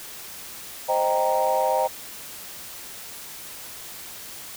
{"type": "chord", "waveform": "sine", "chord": "C minor seventh", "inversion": "none", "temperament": "equal", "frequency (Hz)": [523.3, 622.3, 784, 932.3], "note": ["C5", "Eb5", "G5", "Bb5"], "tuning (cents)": [0, 0, 0, 0], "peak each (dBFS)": -24, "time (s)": [0.88, 1.88], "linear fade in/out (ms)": 20, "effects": ["tanh soft clip ceiling -12 dBFS", "white hiss -39 dBFS RMS until 4.56 s"]}